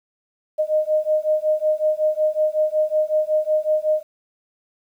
sine beating tone pair, 614 / 619.4 Hz, D#5 / D#5, -23 / -8 cents, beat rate 5.4 Hz, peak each -20 dBFS, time 0.58-4.03 s, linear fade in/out 20 ms, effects 9-bit

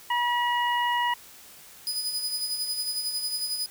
harmonic tone, 964 Hz, B5, 42 cents flat, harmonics 1 / 2 / 3, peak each -24 / -29 / -32 dBFS, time 0.1-1.14 s, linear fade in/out 5 ms
sawtooth tone with tremolo, 4978 Hz, D#8, in tune, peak -23 dBFS, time 1.87-3.66 s, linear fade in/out 0 ms, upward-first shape sine, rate 11 Hz, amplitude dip 50%
effects white hiss -49 dBFS RMS until 3.7 s

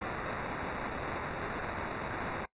violet noise with sample-and-hold, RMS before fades -37 dBFS, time 0.01-2.46 s, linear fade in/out 10 ms, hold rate 3150 Hz, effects noise-tail reverb RT60 0.1 s tail -21 dB re dry + resampled to 8000 Hz

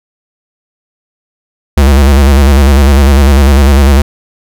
square tone with vibrato, 69.3 Hz, C#2, in tune, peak -3 dBFS, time 1.77-4.02 s, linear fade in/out 5 ms, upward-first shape square, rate 10 Hz, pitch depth 75 cents each way, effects none

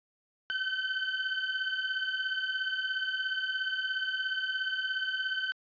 30% pulse beating tone pair, 1519 / 1536 Hz, F#6 / G6, +45 / -36 cents, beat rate 17 Hz, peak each -32 / -29 dBFS, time 0.5-5.52 s, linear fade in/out 0 ms, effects resampled to 11025 Hz

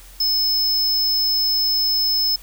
square tone, 5210 Hz, E8, 21 cents flat, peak -17 dBFS, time 0.2-2.36 s, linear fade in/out 5 ms, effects added 43 Hz sine -42 dBFS peak until 2.42 s + white hiss -46 dBFS RMS until 2.42 s

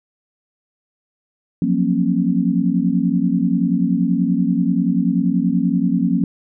sine chord, Gb major seventh, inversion third, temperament equal with one note detuned, 174.61 / 185 / 233.1 / 271.2 Hz, F3 / Gb3 / Bb3 / Db4, 0 / 0 / 0 / -38 cents, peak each -20 dBFS, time 1.62-6.24 s, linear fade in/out 2 ms, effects none

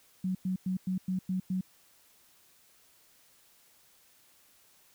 sine tone bursts, 185.9 Hz, F#3, 8 cents sharp, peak -28 dBFS, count 7, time 0.24-1.61 s, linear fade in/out 5 ms, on 110 ms, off 100 ms, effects white hiss -63 dBFS RMS until 4.94 s

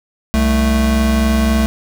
square tone pair together, 65.41 / 220 Hz, C2 / A3, 0 / 0 cents, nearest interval octave + major sixth, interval 2100 cents, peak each -15 dBFS, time 0.34-1.66 s, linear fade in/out 0 ms, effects none

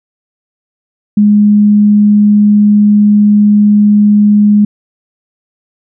sine tone, 207.7 Hz, G#3, in tune, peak -3 dBFS, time 1.17-4.65 s, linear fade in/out 5 ms, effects none

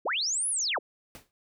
sine linear two-way sweep, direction up then down, 220 to 10650 to 220 Hz, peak -26 dBFS, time 0.05-0.79 s, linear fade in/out 10 ms, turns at 0.49 s
pink noise with exponential decay, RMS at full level -43 dBFS, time 1.15-1.31 s, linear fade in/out 0 ms, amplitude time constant 34 ms
effects none

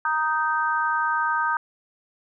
harmonic tone, 311.1 Hz, D#4, in tune, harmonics 3 / 4 / 5, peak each -25 / -25 / -25 dBFS, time 0.05-1.57 s, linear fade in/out 2 ms, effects none

